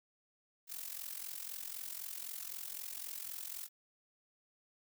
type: noise with amplitude modulation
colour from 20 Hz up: blue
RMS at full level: -41 dBFS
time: 0.67-3.69 s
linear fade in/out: 50 ms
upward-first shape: sine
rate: 43.9 Hz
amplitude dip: 80%
effects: none